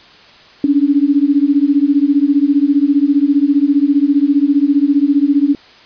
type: beating tone pair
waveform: sine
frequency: 277.6 / 292.6 Hz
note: C#4 / D4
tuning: +3 / -6 cents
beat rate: 15 Hz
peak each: -12 dBFS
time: 0.64-5.55 s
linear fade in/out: 2 ms
effects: white hiss -42 dBFS RMS until 5.85 s + resampled to 11025 Hz